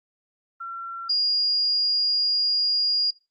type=tone pair in turn; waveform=sine; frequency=1360 / 4846 Hz; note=F6 / D#8; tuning=-46 / -47 cents; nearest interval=octave + minor seventh; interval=2199 cents; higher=second; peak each=-31 / -19 dBFS; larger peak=second; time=0.6-1.09 / 1.09-3.11 s; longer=second; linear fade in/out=10 ms; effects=noise-tail reverb RT60 0.3 s tail -24 dB re dry + Opus 24 kbps